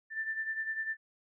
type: beating tone pair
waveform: sine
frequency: 1773 / 1783 Hz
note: A6 / A6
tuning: +13 / +22 cents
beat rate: 10 Hz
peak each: -34 / -40 dBFS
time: 0.1-0.97 s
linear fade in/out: 50 ms
effects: none